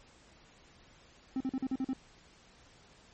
triangle tone bursts, 262.7 Hz, C4, 7 cents sharp, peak -28 dBFS, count 7, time 1.36-1.933 s, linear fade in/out 2 ms, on 45 ms, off 43 ms, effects pink hiss -60 dBFS RMS until 3.13 s + MP3 32 kbps

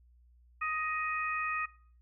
harmonic tone, 625 Hz, D#5, 8 cents sharp, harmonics 2 / 3 / 4, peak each -33 / -38 / -37 dBFS, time 0.61-1.66 s, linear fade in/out 10 ms, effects noise-tail reverb RT60 0.5 s tail -20 dB re dry + added 60 Hz sine -59 dBFS peak until 2.01 s

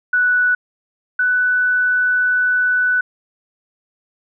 sine tone pair in turn, 1480 / 1491.2 Hz, F#6 / F#6, 0 / +13 cents, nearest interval unison, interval 13 cents, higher second, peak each -12 / -13 dBFS, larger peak first, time 0.13-0.55 / 1.19-3.01 s, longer second, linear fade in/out 5 ms, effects none

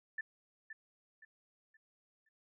sine tone with echo, 1764 Hz, A6, 4 cents sharp, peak -36 dBFS, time 0.18-0.21 s, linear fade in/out 5 ms, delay 520 ms, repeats 4, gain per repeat -9 dB, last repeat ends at 2.29 s, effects none

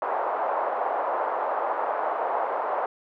white band-pass noise, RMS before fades -27 dBFS, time 0.02-2.86 s, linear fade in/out 2 ms, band 520 to 1000 Hz, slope 24 dB/octave, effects none

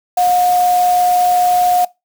sine tone in noise, 719 Hz, F#5, 50 cents flat, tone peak -10 dBFS, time 0.17-1.85 s, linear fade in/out 5 ms, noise white, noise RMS -27 dBFS, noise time 0.17-1.85 s, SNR +14 dB, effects noise-tail reverb RT60 0.2 s tail -21 dB re dry

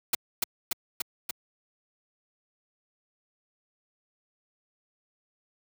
white noise with echo, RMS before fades -24 dBFS, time 0.13-0.15 s, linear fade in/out 5 ms, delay 290 ms, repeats 4, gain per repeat -2 dB, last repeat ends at 1.31 s, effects high-pass 100 Hz 12 dB/octave

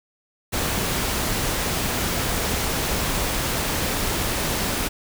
pink noise, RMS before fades -24 dBFS, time 0.52-4.89 s, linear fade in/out 20 ms, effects none

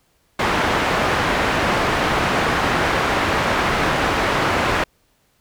white low-pass noise, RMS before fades -19 dBFS, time 0.39-4.84 s, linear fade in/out 5 ms, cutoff 1600 Hz, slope 12 dB/octave, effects pink hiss -62 dBFS RMS until 5.4 s

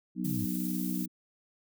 harmonic tone, 61.7 Hz, B1, 1 cent flat, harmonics 3 / 4 / 5, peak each -33 / -35 / -37 dBFS, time 0.15-1.08 s, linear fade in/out 50 ms
sine exponential sweep, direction down, 166.5 to 95.2 Hz, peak -34 dBFS, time 0.24-0.46 s, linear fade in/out 20 ms
violet noise with tremolo, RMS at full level -39 dBFS, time 0.24-1.06 s, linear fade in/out 10 ms, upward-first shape sine, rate 20 Hz, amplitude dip 25%
effects none

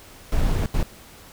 brown noise bursts at uneven times, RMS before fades -20 dBFS, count 2, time 0.32-0.66 / 0.74-0.83 s, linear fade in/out 2 ms, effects pink hiss -46 dBFS RMS until 1.32 s

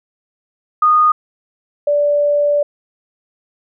sine tone pair in turn, 1232 / 582.9 Hz, D#6 / D5, -17 / -13 cents, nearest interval octave + minor second, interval 1296 cents, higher first, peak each -8 / -11 dBFS, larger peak first, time 0.82-1.12 / 1.87-2.63 s, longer second, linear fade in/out 5 ms, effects none

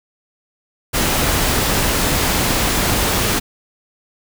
pink noise, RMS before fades -17 dBFS, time 0.93-3.4 s, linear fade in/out 20 ms, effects none

